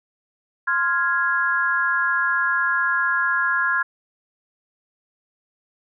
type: chord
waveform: sine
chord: F minor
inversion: second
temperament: equal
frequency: 1046.5 / 1396.9 / 1661.2 Hz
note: C6 / F6 / Ab6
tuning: 0 / 0 / 0 cents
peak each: -25 / -22 / -21 dBFS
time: 0.67-3.83 s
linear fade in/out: 10 ms
effects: none